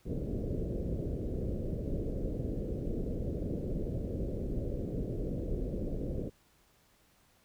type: low-pass noise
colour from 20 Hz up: pink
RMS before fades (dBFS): -35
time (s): 0.05-6.3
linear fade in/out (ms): 20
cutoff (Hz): 550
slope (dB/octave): 48
effects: pink hiss -67 dBFS RMS until 7.44 s